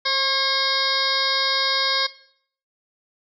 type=harmonic tone with a mistuned harmonic; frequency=540 Hz; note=C#5; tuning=45 cents flat; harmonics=1 / 2 / 3 / 4 / 6 / 7 / 8 / 9 / 10; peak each=-31 / -27 / -28 / -28 / -32 / -27 / -29 / -26 / -31 dBFS; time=0.05-2.07 s; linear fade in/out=10 ms; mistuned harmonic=1; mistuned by=-16 cents; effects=noise-tail reverb RT60 0.6 s tail -17 dB re dry